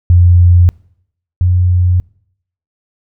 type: tone pair in turn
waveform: sine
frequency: 88 / 89.8 Hz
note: F2 / F2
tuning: +14 / +49 cents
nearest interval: unison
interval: 35 cents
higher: second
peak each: -3 / -7 dBFS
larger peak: first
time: 0.1-0.69 / 1.41-2 s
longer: neither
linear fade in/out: 0 ms
effects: noise-tail reverb RT60 0.7 s tail -25 dB re dry